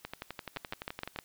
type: two click trains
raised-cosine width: 0.3 ms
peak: -22 / -19 dBFS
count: 14 / 5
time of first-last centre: 0.05-1.161 / 0.57-1.188 s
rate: 11.7 / 6.47 Hz
effects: white hiss -62 dBFS RMS until 1.24 s